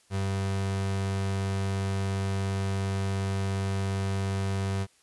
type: tone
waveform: 35% pulse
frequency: 97.2 Hz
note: G2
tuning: 14 cents flat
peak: -25 dBFS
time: 0.1-4.87 s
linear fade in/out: 50 ms
effects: white hiss -63 dBFS RMS until 5.02 s + resampled to 24000 Hz